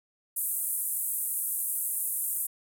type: band-pass noise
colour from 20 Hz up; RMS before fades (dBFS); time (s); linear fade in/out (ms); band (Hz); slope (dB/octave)
pink; -31; 0.36-2.47; 10; 8900 to 15000; 48
effects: none